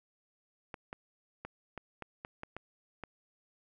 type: clicks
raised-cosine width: 0.5 ms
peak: -26 dBFS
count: 9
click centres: 0.742 / 0.929 / 1.45 / 1.777 / 2.023 / 2.249 / 2.434 / 2.566 / 3.037 s
effects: none